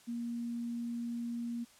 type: tone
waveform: sine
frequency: 235.9 Hz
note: A#3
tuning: 21 cents sharp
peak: -35 dBFS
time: 0.07-1.65 s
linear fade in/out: 20 ms
effects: white hiss -61 dBFS RMS until 1.79 s + low-pass 10000 Hz 12 dB/octave